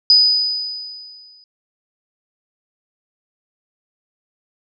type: tone with exponential decay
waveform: sine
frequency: 4978 Hz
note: D#8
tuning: in tune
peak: -6 dBFS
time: 0.1-1.44 s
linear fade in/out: 1 ms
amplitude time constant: 290 ms
effects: none